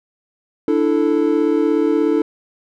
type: chord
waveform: triangle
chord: D suspended second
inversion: none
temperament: just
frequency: 293.7 / 330.4 / 440.5 Hz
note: D4 / E4 / A4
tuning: 0 / +4 / +2 cents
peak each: -16 dBFS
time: 0.68-2.22 s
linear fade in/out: 2 ms
effects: none